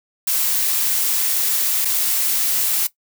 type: noise with dropouts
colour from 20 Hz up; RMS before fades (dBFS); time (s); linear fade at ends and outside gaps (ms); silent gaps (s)
blue; -19; 0.27-2.87; 5; 1.849-1.853
effects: noise-tail reverb RT60 0.1 s tail -17 dB re dry